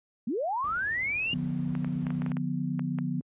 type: linear sweep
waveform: sine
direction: up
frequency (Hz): 196 to 2864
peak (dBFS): -27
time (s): 0.27-1.34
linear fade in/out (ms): 5
type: noise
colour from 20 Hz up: brown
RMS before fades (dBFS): -43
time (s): 0.64-2.31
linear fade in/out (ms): 0
type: chord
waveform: sine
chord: B diminished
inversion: first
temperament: just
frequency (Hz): 148.16 / 177.8 / 246.9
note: D3 / F3 / B3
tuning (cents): +16 / +31 / 0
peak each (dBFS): -32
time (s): 1.33-3.21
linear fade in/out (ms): 2
type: clicks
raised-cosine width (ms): 0.5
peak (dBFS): -24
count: 10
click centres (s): 1.752 / 1.846 / 2.068 / 2.105 / 2.22 / 2.263 / 2.318 / 2.369 / 2.794 / 2.987
effects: high-pass 80 Hz 12 dB/octave + resampled to 8000 Hz